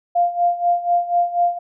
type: tone with tremolo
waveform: sine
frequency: 698.5 Hz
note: F5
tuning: in tune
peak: -12 dBFS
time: 0.15-1.59 s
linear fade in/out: 10 ms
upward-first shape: sine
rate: 4.1 Hz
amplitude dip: 80%
effects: none

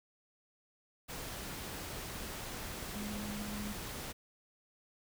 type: tone in noise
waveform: sine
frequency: 207.7 Hz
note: G#3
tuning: in tune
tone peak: -40 dBFS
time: 2.94-3.74 s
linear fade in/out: 20 ms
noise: pink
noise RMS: -43 dBFS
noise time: 1.08-4.13 s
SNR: 0 dB
effects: none

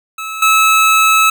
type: tone with level steps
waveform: 25% pulse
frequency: 1300 Hz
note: E6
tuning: 24 cents flat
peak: -18 / -4 dBFS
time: 0.18-1.3 s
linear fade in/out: 5 ms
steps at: 0.42 s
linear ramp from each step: 5 ms
effects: none

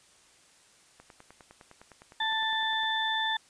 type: click train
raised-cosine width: 0.5 ms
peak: -34 dBFS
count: 19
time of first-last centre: 1-2.835 s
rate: 9.81 Hz
type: harmonic tone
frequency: 883 Hz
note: A5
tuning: 6 cents sharp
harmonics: 1 / 2 / 4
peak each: -31 / -31 / -31 dBFS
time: 2.2-3.37 s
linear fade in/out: 5 ms
effects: white hiss -60 dBFS RMS until 3.49 s + resampled to 22050 Hz

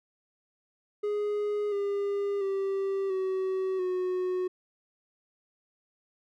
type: tone with pitch steps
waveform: triangle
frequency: 415.3 / 402.5 / 390.2 / 378.2 / 366.6 Hz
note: G#4 / G4 / G4 / F#4 / F#4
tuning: 0 / +46 / -8 / +38 / -16 cents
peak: -25 dBFS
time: 1.03-4.48 s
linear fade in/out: 10 ms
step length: 690 ms
effects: none

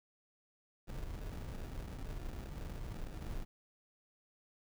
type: noise with sample-and-hold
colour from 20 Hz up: brown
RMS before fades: -43 dBFS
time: 0.87-3.45 s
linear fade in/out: 20 ms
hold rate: 1050 Hz
effects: none

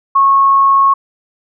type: tone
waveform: sine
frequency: 1096 Hz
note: C#6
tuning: 20 cents flat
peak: -6 dBFS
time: 0.15-0.94 s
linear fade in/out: 10 ms
effects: none

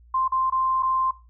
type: tone with dropouts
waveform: sine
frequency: 1046.5 Hz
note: C6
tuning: in tune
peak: -20 dBFS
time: 0.14-1.11 s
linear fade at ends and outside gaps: 5 ms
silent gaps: 0.279-0.32 / 0.5-0.522 / 0.825-0.83 s
effects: noise-tail reverb RT60 0.3 s tail -17 dB re dry + added 59 Hz sine -49 dBFS peak until 1.29 s

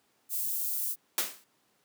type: high-pass noise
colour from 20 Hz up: white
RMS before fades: -32 dBFS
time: 0.29-0.96 s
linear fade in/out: 50 ms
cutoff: 11000 Hz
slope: 12 dB/octave
type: noise with exponential decay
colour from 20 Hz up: white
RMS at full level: -25 dBFS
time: 1.18-1.44 s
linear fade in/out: 1 ms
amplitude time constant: 56 ms
effects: pink hiss -70 dBFS RMS until 1.84 s + high-pass 200 Hz 12 dB/octave

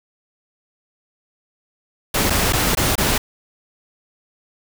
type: noise with dropouts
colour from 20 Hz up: pink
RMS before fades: -18 dBFS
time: 2.14-3.18 s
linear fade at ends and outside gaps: 5 ms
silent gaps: 2.299-2.303 / 2.525-2.532 / 2.751-2.771 / 2.955-2.979 s
effects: none

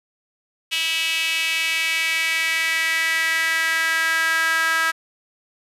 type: tone with high-pass filter sweep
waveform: sawtooth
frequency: 325.1 Hz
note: E4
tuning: 24 cents flat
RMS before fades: -21 dBFS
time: 0.71-4.92 s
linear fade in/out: 20 ms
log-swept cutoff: 2800 to 1500 Hz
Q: 4.5
effects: resampled to 32000 Hz

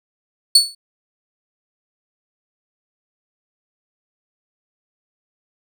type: tone with exponential decay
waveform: 35% pulse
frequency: 4435 Hz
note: C#8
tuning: in tune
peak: -3 dBFS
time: 0.55-0.75 s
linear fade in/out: 5 ms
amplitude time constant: 43 ms
effects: none

